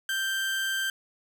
30% pulse tone with amplitude modulation, 1568 Hz, G6, in tune, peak -23 dBFS, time 0.09-0.9 s, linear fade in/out 2 ms, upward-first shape sine, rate 197 Hz, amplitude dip 25%, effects none

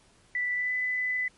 sine tone with pitch glide, 1975.5 to 2002 Hz, B6 to B6, 0 to +23 cents, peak -26 dBFS, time 0.35-1.28 s, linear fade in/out 2 ms, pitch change +23 cents, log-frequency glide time 0.55-0.73 s, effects pink hiss -61 dBFS RMS until 1.37 s + MP3 48 kbps

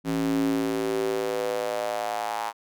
square tone with high-pass filter sweep, 55.1 Hz, A1, 3 cents sharp, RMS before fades -27 dBFS, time 0.04-2.53 s, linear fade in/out 50 ms, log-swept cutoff 220 to 890 Hz, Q 4.6, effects none

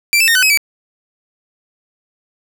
sawtooth tone with pitch steps, 2348 / 2638 / 1839 / 1506 / 2549 / 2303 Hz, D7 / E7 / A#6 / F#6 / D#7 / D7, -1 / +1 / -24 / +30 / +41 / -34 cents, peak -6 dBFS, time 0.13-0.574 s, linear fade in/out 0 ms, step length 74 ms, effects none

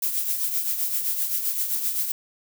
violet noise with tremolo, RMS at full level -23 dBFS, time 0.02-2.12 s, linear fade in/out 5 ms, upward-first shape triangle, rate 7.7 Hz, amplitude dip 60%, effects none

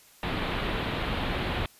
pink low-pass noise, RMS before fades -30 dBFS, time 0.23-1.66 s, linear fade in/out 2 ms, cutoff 3900 Hz, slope 48 dB/octave, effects white hiss -56 dBFS RMS until 1.79 s + resampled to 32000 Hz

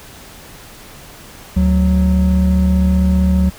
triangle tone pair together, 73.42 / 185.01 Hz, D2 / F#3, 0 / 0 cents, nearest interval octave + major third, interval 1600 cents, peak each -11 dBFS, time 1.56-3.5 s, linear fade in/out 10 ms, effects pink hiss -38 dBFS RMS until 3.58 s

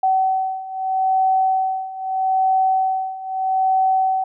sine beating tone pair, 759 / 759.79 Hz, F#5 / F#5, +44 / +46 cents, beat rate 0.79 Hz, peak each -21 / -18 dBFS, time 0.03-4.24 s, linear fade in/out 5 ms, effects none

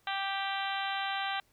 harmonic tone, 392 Hz, G4, in tune, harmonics 2 / 3 / 4 / 5 / 6 / 7 / 8 / 9 / 10, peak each -35 / -40 / -38 / -42 / -44 / -44 / -41 / -45 / -44 dBFS, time 0.07-1.4 s, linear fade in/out 2 ms, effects pink hiss -69 dBFS RMS until 1.52 s

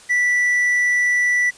triangle tone, 1965 Hz, B6, 9 cents flat, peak -13 dBFS, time 0.09-1.51 s, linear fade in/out 20 ms, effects white hiss -45 dBFS RMS until 1.57 s + resampled to 22050 Hz

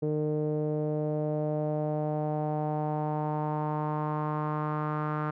sawtooth tone with low-pass filter sweep, 151.8 Hz, D#3, 42 cents flat, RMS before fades -30 dBFS, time 0.02-5.31 s, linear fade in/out 10 ms, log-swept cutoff 450 to 1300 Hz, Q 3.7, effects none

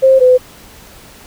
sine tone pair in turn, 529 / 506.3 Hz, C5 / B4, +19 / +43 cents, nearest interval minor second, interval 76 cents, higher first, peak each -4 dBFS, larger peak neither, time 0.02-0.2 / 0.2-0.38 s, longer neither, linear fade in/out 20 ms, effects pink hiss -39 dBFS RMS until 1.26 s

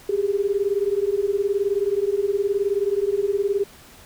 sine beating tone pair, 392 / 411 Hz, G4 / G#4, 0 / -18 cents, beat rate 19 Hz, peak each -22 dBFS, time 0.09-3.64 s, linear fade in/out 5 ms, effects pink hiss -47 dBFS RMS until 4.05 s

